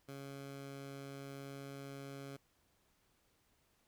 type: tone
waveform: 15% pulse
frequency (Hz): 138.4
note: C#3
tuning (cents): -2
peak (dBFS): -40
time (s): 0.08-2.37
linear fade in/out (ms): 10
effects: pink hiss -75 dBFS RMS until 3.87 s